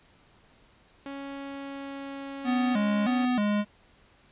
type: tone with pitch glide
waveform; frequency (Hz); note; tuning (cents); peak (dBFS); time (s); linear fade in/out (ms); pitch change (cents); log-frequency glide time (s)
sawtooth; 277.2 to 275.6; C#4 to C#4; 0 to -10; -32; 1.06-3.25; 0; -10; 1.46-2.29
type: tone with vibrato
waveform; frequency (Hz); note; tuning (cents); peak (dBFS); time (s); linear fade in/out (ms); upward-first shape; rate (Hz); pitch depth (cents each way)
square; 227.2; A#3; -44; -24; 2.44-3.65; 50; square; 1.6; 160
effects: pink hiss -60 dBFS RMS until 4.31 s + resampled to 8000 Hz